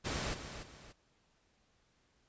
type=noise with echo; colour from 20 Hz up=pink; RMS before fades=-37 dBFS; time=0.04-0.35 s; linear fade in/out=20 ms; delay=290 ms; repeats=2; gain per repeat=-9 dB; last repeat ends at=0.93 s; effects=pink hiss -73 dBFS RMS until 2.28 s + resampled to 16000 Hz